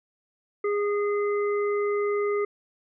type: harmonic tone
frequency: 411 Hz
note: G#4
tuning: 18 cents flat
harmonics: 1 / 3 / 5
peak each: -23 / -33 / -37 dBFS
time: 0.64-2.45 s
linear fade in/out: 5 ms
effects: none